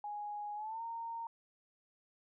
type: tone with pitch glide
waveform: sine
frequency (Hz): 830 to 920.9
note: G#5 to A#5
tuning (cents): -1 to -21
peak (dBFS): -39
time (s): 0.04-1.27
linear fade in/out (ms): 2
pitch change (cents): +180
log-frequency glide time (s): 0.55-0.82
effects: none